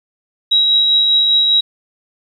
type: tone with tremolo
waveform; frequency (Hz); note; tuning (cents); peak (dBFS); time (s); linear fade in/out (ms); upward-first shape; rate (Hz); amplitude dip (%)
sine; 3851; B7; -44; -8; 0.51-1.61; 10; triangle; 5; 30
effects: 8-bit